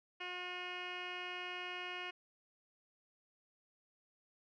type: tone with low-pass filter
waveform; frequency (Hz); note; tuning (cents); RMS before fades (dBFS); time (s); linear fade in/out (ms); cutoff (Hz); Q
10% pulse; 360; F#4; -47; -44; 0.2-2.11; 10; 2900; 5.9
effects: none